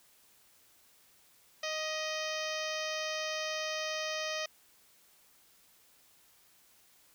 harmonic tone with a mistuned harmonic, 622.3 Hz, D#5, in tune, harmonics 1 / 2 / 3 / 4 / 5 / 6 / 7 / 8 / 9 / 10, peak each -38 / -43 / -41 / -42 / -43 / -47 / -48 / -45 / -46 / -48 dBFS, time 1.63-4.46 s, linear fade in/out 5 ms, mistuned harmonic 3, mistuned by +23 cents, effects white hiss -64 dBFS RMS until 7.14 s

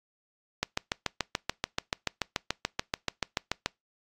click train, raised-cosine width 0.2 ms, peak -9 dBFS, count 22, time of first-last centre 0.63-3.66 s, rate 6.93 Hz, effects noise-tail reverb RT60 0.2 s tail -26 dB re dry + AAC 48 kbps

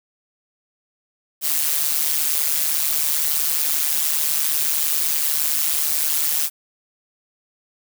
blue noise with amplitude modulation, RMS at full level -17 dBFS, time 1.41-6.5 s, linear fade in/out 50 ms, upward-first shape sine, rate 151 Hz, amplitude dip 80%, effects none

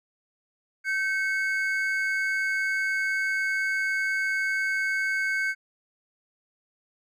triangle tone pair together, 1547.9 / 2198 Hz, G6 / C#7, -22 / -15 cents, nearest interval tritone, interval 607 cents, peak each -24 / -27 dBFS, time 0.84-5.55 s, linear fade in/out 50 ms, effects none

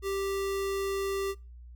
square tone, 392 Hz, G4, in tune, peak -30 dBFS, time 0.02-1.35 s, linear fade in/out 50 ms, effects noise-tail reverb RT60 0.3 s tail -23 dB re dry + added 60 Hz sine -45 dBFS peak until 1.75 s

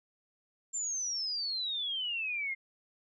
sine exponential sweep, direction down, 7380 to 2093 Hz, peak -32 dBFS, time 0.73-2.55 s, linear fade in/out 20 ms, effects none

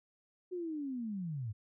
sine linear sweep, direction down, 370 to 98.5 Hz, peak -36 dBFS, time 0.51-1.53 s, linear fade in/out 20 ms, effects none

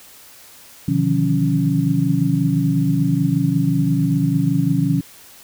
sine tone cluster, 127.1 / 153.2 / 162.1 / 178.5 / 277.3 Hz, C3 / D#3 / E3 / F3 / C#4, -50 / -27 / -29 / +38 / +1 cents, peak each -22 / -19 / -28 / -21 / -20 dBFS, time 0.88-5.01 s, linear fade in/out 5 ms, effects white hiss -44 dBFS RMS until 5.43 s

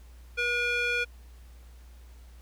square tone with band-pass filter, 481.9 Hz, B4, 43 cents flat, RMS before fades -28 dBFS, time 0.37-1.05 s, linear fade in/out 20 ms, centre 2100 Hz, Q 3, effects added 60 Hz sine -47 dBFS peak until 2.41 s + pink hiss -61 dBFS RMS until 2.41 s

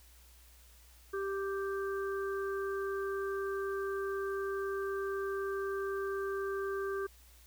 harmonic tone, 392 Hz, G4, in tune, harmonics 1 / 3 / 4, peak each -34 / -42 / -43 dBFS, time 1.13-7.07 s, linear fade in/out 10 ms, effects added 60 Hz sine -58 dBFS peak until 7.46 s + white hiss -62 dBFS RMS until 7.46 s

